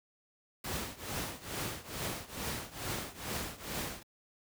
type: noise with tremolo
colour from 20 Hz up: pink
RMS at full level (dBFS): -35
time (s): 0.64-4.03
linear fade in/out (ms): 5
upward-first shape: triangle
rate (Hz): 2.3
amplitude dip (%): 90
effects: high-pass 60 Hz 12 dB/octave